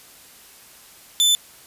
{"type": "tone", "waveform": "sawtooth", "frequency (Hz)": 3520, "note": "A7", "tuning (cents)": 0, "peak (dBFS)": -11, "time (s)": [1.2, 1.35], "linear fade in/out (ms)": 0, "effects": ["white hiss -47 dBFS RMS until 1.66 s", "resampled to 32000 Hz"]}